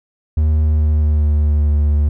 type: tone with pitch glide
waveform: triangle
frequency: 77 to 73.74 Hz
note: D#2 to D2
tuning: -17 to +8 cents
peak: -9 dBFS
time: 0.37-2.09 s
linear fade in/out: 5 ms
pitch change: -75 cents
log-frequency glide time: 0.61-1.72 s
effects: none